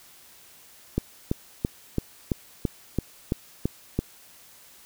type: click train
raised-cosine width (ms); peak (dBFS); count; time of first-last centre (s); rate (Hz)
3; -10; 10; 0.98-3.99; 2.99
effects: white hiss -52 dBFS RMS until 4.85 s